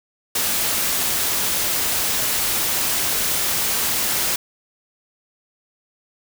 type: noise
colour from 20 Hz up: white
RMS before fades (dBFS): -21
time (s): 0.35-4.36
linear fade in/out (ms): 5
effects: none